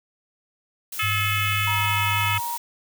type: noise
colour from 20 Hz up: blue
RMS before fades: -33 dBFS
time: 0.92-2.58 s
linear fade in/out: 5 ms
type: harmonic tone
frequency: 430.3 Hz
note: A4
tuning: 39 cents flat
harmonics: 3 / 4 / 5 / 6 / 7 / 8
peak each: -27 / -33 / -28 / -27 / -31 / -35 dBFS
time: 0.99-2.38 s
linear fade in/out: 5 ms
type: tone with vibrato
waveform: sine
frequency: 101.3 Hz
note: G#2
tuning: 43 cents flat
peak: -26 dBFS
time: 1.02-2.4 s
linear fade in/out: 20 ms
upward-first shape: sine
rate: 19 Hz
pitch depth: 10 cents each way
type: tone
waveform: sine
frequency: 946 Hz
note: A#5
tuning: 25 cents sharp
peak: -27 dBFS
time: 1.67-2.57 s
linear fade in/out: 5 ms
effects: none